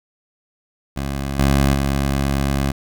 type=tone with level steps; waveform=15% pulse; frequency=68.9 Hz; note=C#2; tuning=10 cents flat; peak=-16 / -7 / -11 dBFS; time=0.96-2.72 s; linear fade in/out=10 ms; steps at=1.39 / 1.74 s; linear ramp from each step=5 ms; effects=none